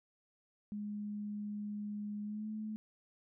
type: tone with pitch glide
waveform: sine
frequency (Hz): 207.7 to 215.5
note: G#3 to A3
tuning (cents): 0 to -36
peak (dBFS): -38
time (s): 0.72-2.76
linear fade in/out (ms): 0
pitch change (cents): +64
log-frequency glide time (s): 2.23-2.48
effects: none